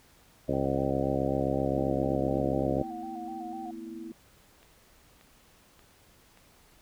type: harmonic tone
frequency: 67.7 Hz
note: C#2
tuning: 40 cents flat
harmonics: 1 / 2 / 3 / 4 / 5 / 6 / 7 / 8 / 9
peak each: -38 / -34 / -37 / -32 / -35 / -37 / -36 / -33 / -34 dBFS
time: 0.48-2.83 s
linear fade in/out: 10 ms
type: tone with vibrato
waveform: sine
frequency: 749 Hz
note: F#5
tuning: 21 cents sharp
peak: -38 dBFS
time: 0.53-3.71 s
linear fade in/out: 5 ms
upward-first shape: square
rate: 4 Hz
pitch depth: 54 cents each way
type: chord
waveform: sine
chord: A suspended second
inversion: none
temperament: equal with one note detuned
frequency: 225.4 / 246.9 / 329.6 Hz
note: A3 / B3 / E4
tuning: +42 / 0 / 0 cents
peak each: -44 / -45 / -40 dBFS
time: 1.74-4.12 s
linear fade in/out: 2 ms
type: click train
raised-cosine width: 0.3 ms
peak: -39 dBFS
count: 4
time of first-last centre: 4.63-6.374 s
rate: 1.72 Hz
effects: pink hiss -60 dBFS RMS until 6.81 s